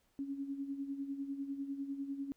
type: tone with tremolo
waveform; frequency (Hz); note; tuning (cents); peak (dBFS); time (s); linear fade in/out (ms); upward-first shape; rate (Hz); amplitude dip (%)
sine; 277.2; C#4; 0; -35; 0.19-2.32; 0; sine; 10; 65
effects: pink hiss -75 dBFS RMS until 2.36 s